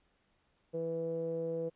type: tone with low-pass filter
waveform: sawtooth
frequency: 164.81 Hz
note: E3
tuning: in tune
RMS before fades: -36 dBFS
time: 0.73-1.7 s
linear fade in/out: 20 ms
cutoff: 490 Hz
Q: 8.8
effects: pink hiss -74 dBFS RMS until 1.75 s + resampled to 8000 Hz